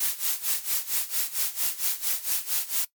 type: noise with tremolo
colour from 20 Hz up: blue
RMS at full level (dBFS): -24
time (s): 0-2.85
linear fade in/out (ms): 5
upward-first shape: sine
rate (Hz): 4.4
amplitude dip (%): 85
effects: noise-tail reverb RT60 0.1 s tail -18 dB re dry + MP3 96 kbps